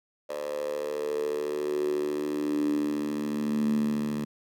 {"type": "tone with high-pass filter sweep", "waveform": "10% pulse", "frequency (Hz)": 74, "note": "D2", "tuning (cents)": 14, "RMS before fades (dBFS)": -29, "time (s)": [0.29, 4.25], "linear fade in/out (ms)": 10, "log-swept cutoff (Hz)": [570, 190], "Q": 8.8, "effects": []}